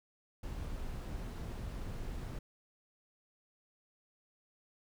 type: noise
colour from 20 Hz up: brown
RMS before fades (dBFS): -41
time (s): 0.43-2.39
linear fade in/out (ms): 5
effects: none